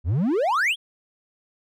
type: exponential sweep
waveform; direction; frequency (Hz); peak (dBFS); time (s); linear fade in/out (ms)
triangle; up; 71.7 to 3445; -17; 0.04-0.76; 50
effects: none